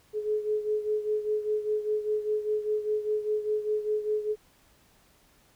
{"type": "beating tone pair", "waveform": "sine", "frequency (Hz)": [424.2, 429.2], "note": ["G#4", "A4"], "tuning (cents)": [37, -43], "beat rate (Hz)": 5, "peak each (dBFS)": [-27, -32], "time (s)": [0.13, 4.36], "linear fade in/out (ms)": 50, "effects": ["pink hiss -62 dBFS RMS until 5.55 s"]}